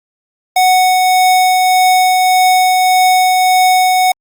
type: tone with tremolo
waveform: square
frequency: 740 Hz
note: F#5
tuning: in tune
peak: -7 dBFS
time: 0.56-4.12 s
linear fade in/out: 5 ms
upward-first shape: triangle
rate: 1.7 Hz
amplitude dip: 25%
effects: Opus 48 kbps